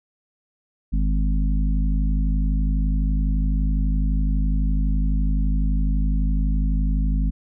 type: harmonic tone with a mistuned harmonic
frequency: 51.91 Hz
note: G#1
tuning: in tune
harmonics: 1 / 3 / 4 / 5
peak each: -18 / -28 / -30 / -32 dBFS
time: 0.92-7.31 s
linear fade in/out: 20 ms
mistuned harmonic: 1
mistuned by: -61 cents
effects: none